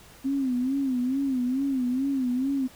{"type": "tone with vibrato", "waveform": "sine", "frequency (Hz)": 261.6, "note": "C4", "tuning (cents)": 0, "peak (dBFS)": -23, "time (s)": [0.24, 2.68], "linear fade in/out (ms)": 20, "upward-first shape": "sine", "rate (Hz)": 2.3, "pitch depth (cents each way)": 110, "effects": ["pink hiss -51 dBFS RMS until 2.75 s"]}